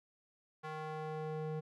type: tone with band-pass filter sweep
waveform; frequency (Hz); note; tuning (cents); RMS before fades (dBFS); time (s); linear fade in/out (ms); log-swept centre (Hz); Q
square; 155.56; D#3; 0; -41; 0.63-1.61; 20; 1100 to 350; 1.1
effects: none